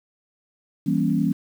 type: chord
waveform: sine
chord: E diminished seventh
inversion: none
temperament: equal with one note detuned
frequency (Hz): 164.81 / 196 / 237.6 / 277.2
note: E3 / G3 / Bb3 / Db4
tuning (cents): 0 / 0 / +33 / 0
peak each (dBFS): -24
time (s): 0.86-1.33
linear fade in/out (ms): 10
effects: 8-bit